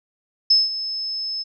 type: tone with ADSR envelope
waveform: sine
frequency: 5220 Hz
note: E8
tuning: 18 cents flat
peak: -10 dBFS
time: 0.5-1.44 s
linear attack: 8 ms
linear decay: 180 ms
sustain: -14 dB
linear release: 26 ms
effects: none